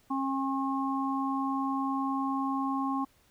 harmonic tone, 270 Hz, C#4, 45 cents flat, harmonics 1 / 3 / 4, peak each -30 / -35 / -33 dBFS, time 0.1-3.05 s, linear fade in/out 10 ms, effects pink hiss -65 dBFS RMS until 3.3 s

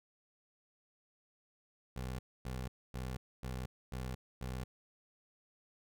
20% pulse tone bursts, 63.6 Hz, C2, 48 cents flat, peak -34 dBFS, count 6, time 1.96-4.64 s, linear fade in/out 5 ms, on 230 ms, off 260 ms, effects none

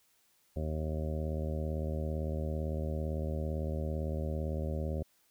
harmonic tone, 77.8 Hz, D#2, in tune, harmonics 1 / 2 / 3 / 4 / 5 / 6 / 7 / 8 / 9, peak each -34 / -39 / -42 / -48 / -44 / -50 / -42 / -48 / -53 dBFS, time 0.56-5.03 s, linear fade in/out 5 ms, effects white hiss -70 dBFS RMS until 5.3 s

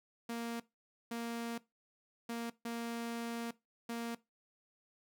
sawtooth tone bursts at uneven times, 233.1 Hz, A#3, in tune, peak -34 dBFS, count 5, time 0.29-0.6 / 1.11-1.58 / 2.29-2.5 / 2.65-3.51 / 3.89-4.15 s, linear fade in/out 5 ms, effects noise-tail reverb RT60 0.2 s tail -19 dB re dry

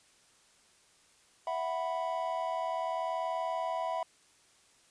triangle chord, E suspended second, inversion none, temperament equal, 659.3 / 740 / 987.8 Hz, E5 / F#5 / B5, 0 / 0 / 0 cents, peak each -33 / -35 / -34 dBFS, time 1.47-4.03 s, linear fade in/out 2 ms, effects white hiss -64 dBFS RMS until 4.9 s + resampled to 22050 Hz

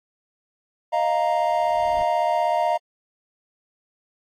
triangle chord, Eb suspended second, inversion none, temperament equal, 622.3 / 698.5 / 932.3 Hz, Eb5 / F5 / Bb5, 0 / 0 / 0 cents, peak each -22 / -20 / -22 dBFS, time 0.92-2.78 s, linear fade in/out 20 ms
brown noise with exponential growth, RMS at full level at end -37 dBFS, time 1.2-2.03 s, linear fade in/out 2 ms, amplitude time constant 180 ms
effects AAC 48 kbps

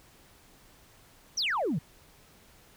sine exponential sweep, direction down, 6272 to 131.4 Hz, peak -25 dBFS, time 1.37-1.79 s, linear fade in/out 10 ms, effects tanh soft clip ceiling -23 dBFS + pink hiss -58 dBFS RMS until 2.76 s

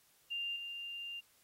sine tone with level steps, 2794 Hz, F7, in tune, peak -36 / -41 dBFS, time 0.3-1.21 s, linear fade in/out 20 ms, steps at 0.56 s, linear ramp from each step 2 ms, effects white hiss -69 dBFS RMS until 1.43 s + AAC 48 kbps

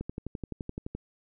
click train, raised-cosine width 3 ms, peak -22 dBFS, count 12, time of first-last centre 0.01-0.95 s, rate 11.7 Hz, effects none

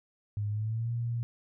sine tone with pitch glide, 103.83 to 117.9 Hz, G#2 to A#2, 0 to +20 cents, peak -29 dBFS, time 0.37-1.23 s, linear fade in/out 0 ms, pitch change +220 cents, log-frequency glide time 0.49-0.91 s, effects none

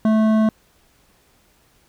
sine tone with hard clipping, 218.2 Hz, A3, 14 cents flat, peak -15 dBFS, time 0.05-0.49 s, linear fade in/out 2 ms, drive 11 dB, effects pink hiss -58 dBFS RMS until 1.88 s

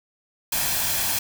white noise with comb filter, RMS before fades -24 dBFS, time 0.52-1.19 s, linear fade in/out 5 ms, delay 1.2 ms, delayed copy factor +0.5, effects none

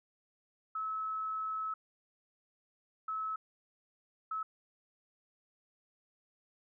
sine tone bursts at uneven times, 1296 Hz, E6, 30 cents flat, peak -34 dBFS, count 3, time 0.75-1.74 / 3.08-3.36 / 4.31-4.43 s, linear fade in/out 5 ms, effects none

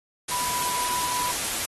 sine tone in noise, 987.8 Hz, B5, in tune, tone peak -27 dBFS, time 0.31-1.32 s, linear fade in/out 10 ms, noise white, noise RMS -28 dBFS, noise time 0.28-1.66 s, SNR -2 dB, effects AAC 32 kbps

